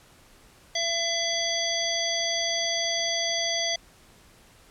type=harmonic tone with a mistuned harmonic; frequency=672 Hz; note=E5; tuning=33 cents sharp; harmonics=1 / 3 / 5 / 7 / 9; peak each=-31 / -32 / -29 / -31 / -32 dBFS; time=0.75-3.76 s; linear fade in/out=5 ms; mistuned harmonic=7; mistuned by=-17 cents; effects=pink hiss -55 dBFS RMS until 4.7 s + low-pass 12000 Hz 12 dB/octave